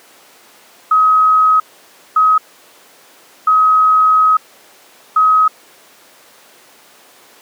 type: tone bursts at uneven times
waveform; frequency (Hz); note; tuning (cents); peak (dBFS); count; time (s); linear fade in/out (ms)
sine; 1269; D#6; +34; -7; 4; 0.91-1.6 / 2.16-2.38 / 3.47-4.37 / 5.16-5.48; 5
effects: pink hiss -44 dBFS RMS until 7.41 s + high-pass 400 Hz 12 dB/octave